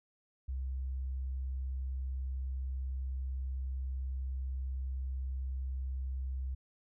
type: tone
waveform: sine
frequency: 65.41 Hz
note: C2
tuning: in tune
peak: -34 dBFS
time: 0.48-6.55 s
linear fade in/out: 10 ms
effects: none